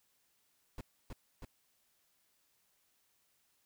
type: noise with echo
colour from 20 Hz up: brown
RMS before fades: -43 dBFS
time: 0.78-0.81 s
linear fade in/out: 2 ms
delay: 320 ms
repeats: 2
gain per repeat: -2 dB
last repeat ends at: 1.45 s
effects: white hiss -75 dBFS RMS until 3.65 s